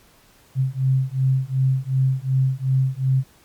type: beating tone pair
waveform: sine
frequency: 130.81 / 133.51 Hz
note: C3 / C3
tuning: 0 / +35 cents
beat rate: 2.7 Hz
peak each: -20 dBFS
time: 0.55-3.24 s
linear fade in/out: 50 ms
effects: pink hiss -54 dBFS RMS until 3.44 s + MP3 96 kbps